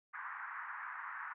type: band-pass noise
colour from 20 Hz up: white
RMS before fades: -45 dBFS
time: 0.13-1.34 s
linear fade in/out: 20 ms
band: 950 to 1800 Hz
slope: 48 dB/octave
effects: none